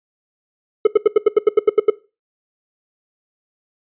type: tone bursts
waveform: triangle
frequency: 429.4 Hz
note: A4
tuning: 42 cents flat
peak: -4 dBFS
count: 11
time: 0.85-1.901 s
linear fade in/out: 5 ms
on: 21 ms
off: 82 ms
effects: noise-tail reverb RT60 0.3 s tail -19 dB re dry + resampled to 8000 Hz